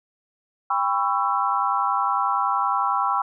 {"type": "chord", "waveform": "sine", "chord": "C# half-diminished seventh", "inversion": "second", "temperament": "just", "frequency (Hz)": [798.3, 997.9, 1108.7, 1330.5], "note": ["G5", "B5", "C#6", "E6"], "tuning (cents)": [31, 18, 0, 16], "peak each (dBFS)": -25, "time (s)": [0.7, 3.22], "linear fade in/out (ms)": 5, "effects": []}